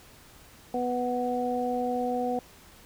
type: harmonic tone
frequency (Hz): 246.9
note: B3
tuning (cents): 0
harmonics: 1 / 2 / 3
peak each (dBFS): -31 / -30 / -30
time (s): 0.74-2.39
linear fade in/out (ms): 2
effects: pink hiss -53 dBFS RMS until 2.85 s